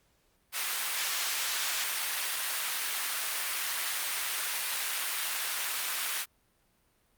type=high-pass noise; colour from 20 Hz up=pink; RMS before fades=-32 dBFS; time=0.52-6.26 s; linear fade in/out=50 ms; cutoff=1500 Hz; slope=12 dB/octave; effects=pink hiss -70 dBFS RMS until 7.17 s + Opus 48 kbps